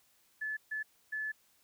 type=tone bursts at uneven times; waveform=sine; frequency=1729 Hz; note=A6; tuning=31 cents flat; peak=-34 dBFS; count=3; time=0.41-0.57 / 0.71-0.83 / 1.12-1.32 s; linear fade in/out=10 ms; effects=white hiss -69 dBFS RMS until 1.63 s